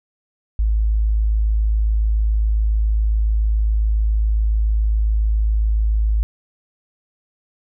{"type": "tone", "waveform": "sine", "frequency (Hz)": 53.6, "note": "A1", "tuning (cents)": -45, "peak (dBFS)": -14, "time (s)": [0.59, 6.23], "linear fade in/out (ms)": 0, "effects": []}